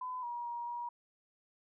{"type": "tone with pitch steps", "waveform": "sine", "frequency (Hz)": [1009, 955, 949, 956], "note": ["B5", "A#5", "A#5", "A#5"], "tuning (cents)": [37, 42, 31, 43], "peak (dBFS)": -37, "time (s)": [0.01, 0.89], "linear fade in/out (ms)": 5, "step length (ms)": 220, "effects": []}